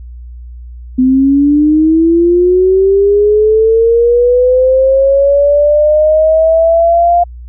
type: linear sweep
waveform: sine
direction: up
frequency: 253.1 to 701 Hz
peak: -5 dBFS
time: 0.98-7.24 s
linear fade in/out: 10 ms
effects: added 60 Hz sine -26 dBFS peak until 7.48 s